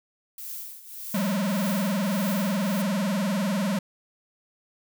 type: noise with tremolo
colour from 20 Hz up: violet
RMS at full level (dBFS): -35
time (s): 0.38-2.82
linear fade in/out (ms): 2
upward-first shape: triangle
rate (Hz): 1.7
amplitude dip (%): 80
type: tone with vibrato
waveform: square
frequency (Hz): 196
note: G3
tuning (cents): 0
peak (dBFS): -24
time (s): 1.14-3.79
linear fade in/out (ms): 5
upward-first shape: triangle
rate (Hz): 20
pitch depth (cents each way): 220
effects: none